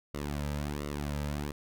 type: tone with flanger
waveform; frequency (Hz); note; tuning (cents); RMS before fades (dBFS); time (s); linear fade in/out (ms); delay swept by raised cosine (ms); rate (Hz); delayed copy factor
sawtooth; 72.9; D2; -12; -35; 0.14-1.52; 5; 1.2 to 2.8; 1.4; -0.85
effects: none

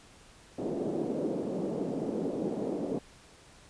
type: band-pass noise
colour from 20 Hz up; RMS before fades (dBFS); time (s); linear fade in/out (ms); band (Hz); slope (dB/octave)
white; -33; 0.58-2.99; 5; 180 to 480; 24
effects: pink hiss -56 dBFS RMS until 3.69 s + resampled to 22050 Hz

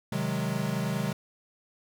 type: chord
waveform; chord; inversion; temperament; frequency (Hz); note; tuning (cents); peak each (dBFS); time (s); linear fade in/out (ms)
square; Ab dominant seventh; first; equal; 130.81 / 155.56 / 185 / 207.7; C3 / Eb3 / Gb3 / Ab3; 0 / 0 / 0 / 0; -34; 0.12-1.13; 5
effects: none

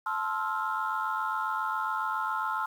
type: chord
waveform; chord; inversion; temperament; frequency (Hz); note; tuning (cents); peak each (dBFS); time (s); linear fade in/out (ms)
sine; F major seventh; first; just; 873.1 / 1047.7 / 1309.6 / 1396.9; A5 / C6 / E6 / F6; -14 / +2 / -12 / 0; -33; 0.06-2.66; 5
effects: tanh soft clip ceiling -20 dBFS + 9-bit

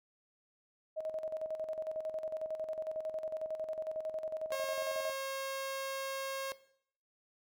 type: tone with tremolo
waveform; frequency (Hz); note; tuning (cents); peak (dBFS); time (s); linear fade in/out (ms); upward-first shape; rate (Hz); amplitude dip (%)
sine; 630; D#5; +21; -34; 0.96-5.13; 20; square; 11; 65
type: tone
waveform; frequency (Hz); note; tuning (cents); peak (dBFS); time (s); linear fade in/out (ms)
sawtooth; 540; C#5; -45; -32; 4.52-6.52; 0
effects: noise-tail reverb RT60 0.6 s tail -17 dB re dry

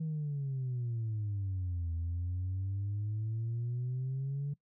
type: exponential two-way sweep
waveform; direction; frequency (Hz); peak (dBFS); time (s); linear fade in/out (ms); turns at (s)
sine; down then up; 161.2 to 82.41 to 144.5; -31; 0-4.54; 10; 1.93
effects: noise-tail reverb RT60 0.1 s tail -22 dB re dry + tanh soft clip ceiling -30 dBFS

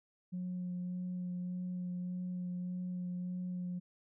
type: tone with vibrato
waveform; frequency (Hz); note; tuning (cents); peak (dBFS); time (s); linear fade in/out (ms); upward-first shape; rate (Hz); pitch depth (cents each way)
sine; 180; F#3; -47; -35; 0.32-3.8; 20; sine; 1.7; 12
effects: tanh soft clip ceiling -33 dBFS

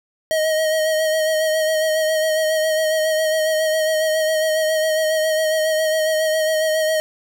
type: tone with vibrato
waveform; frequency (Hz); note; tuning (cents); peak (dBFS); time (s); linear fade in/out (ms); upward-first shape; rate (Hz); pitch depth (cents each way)
square; 629; D#5; +19; -17; 0.31-7; 0; sine; 7.3; 27
effects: none

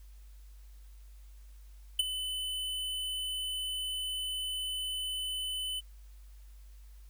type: tone with ADSR envelope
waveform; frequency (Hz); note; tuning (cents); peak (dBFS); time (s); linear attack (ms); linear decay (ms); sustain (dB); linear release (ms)
square; 3016; F#7; +32; -22; 1.99-5.81; 6; 20; -12; 25
effects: added 50 Hz sine -49 dBFS peak until 7.09 s + white hiss -67 dBFS RMS until 7.09 s

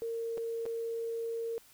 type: tone with dropouts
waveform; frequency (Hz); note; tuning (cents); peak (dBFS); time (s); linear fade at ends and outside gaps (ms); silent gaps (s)
sine; 459.2; A#4; -26; -33; 0.02-1.58; 0; 0.374-0.379 / 0.655-0.662
effects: white hiss -60 dBFS RMS until 1.73 s

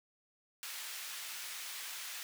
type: high-pass noise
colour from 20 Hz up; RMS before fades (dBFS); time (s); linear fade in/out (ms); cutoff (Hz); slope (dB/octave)
pink; -44; 0.63-2.23; 0; 1800; 12
effects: none

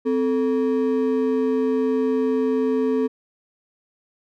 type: ring-modulated tone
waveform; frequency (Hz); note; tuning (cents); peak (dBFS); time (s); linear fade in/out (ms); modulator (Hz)
triangle; 349.2; F4; 0; -13; 0.05-3.08; 20; 90.3
effects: none

